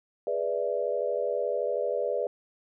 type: chord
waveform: sine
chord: E dominant seventh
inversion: first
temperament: equal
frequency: 415.3 / 493.9 / 587.3 / 659.3 Hz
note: G#4 / B4 / D5 / E5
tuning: 0 / 0 / 0 / 0 cents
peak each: -33 / -30 / -30 / -35 dBFS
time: 0.27-2.27 s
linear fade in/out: 2 ms
effects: none